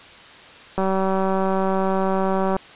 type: click train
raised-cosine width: 1 ms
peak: -9 dBFS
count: 342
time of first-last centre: 0.78-2.565 s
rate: 191 Hz
effects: white hiss -43 dBFS RMS until 2.75 s + resampled to 8000 Hz